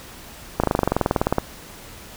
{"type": "slowing click train", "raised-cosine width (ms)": 1, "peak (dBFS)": -3, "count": 18, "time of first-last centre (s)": [0.6, 1.383], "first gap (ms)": 36, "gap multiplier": 1.03, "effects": ["pink hiss -41 dBFS RMS until 2.16 s"]}